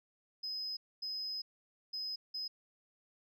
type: tone bursts at uneven times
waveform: sine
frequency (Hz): 5060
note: D#8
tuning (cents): +28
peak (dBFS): -36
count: 4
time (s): 0.43-0.77 / 1.02-1.42 / 1.93-2.16 / 2.34-2.48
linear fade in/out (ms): 10
effects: tanh soft clip ceiling -33 dBFS